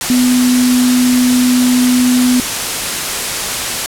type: tone in noise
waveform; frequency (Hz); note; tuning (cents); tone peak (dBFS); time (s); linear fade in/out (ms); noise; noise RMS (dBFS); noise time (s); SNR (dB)
sine; 249.6; B3; +19; -8; 0.1-2.4; 0; white; -17; 0.01-3.86; +6
effects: low-pass 11000 Hz 12 dB/octave